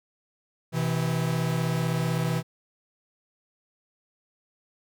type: tone pair together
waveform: 45% pulse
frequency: 127.1 / 162.94 Hz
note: C3 / E3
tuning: -50 / -20 cents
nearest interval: major third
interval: 430 cents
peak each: -28 / -26 dBFS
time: 0.72-2.43 s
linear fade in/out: 50 ms
effects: none